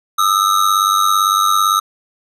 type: ring-modulated tone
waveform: square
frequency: 1266 Hz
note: D#6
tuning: 30 cents sharp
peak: -9 dBFS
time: 0.18-1.8 s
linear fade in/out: 10 ms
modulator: 48.9 Hz
effects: resampled to 32000 Hz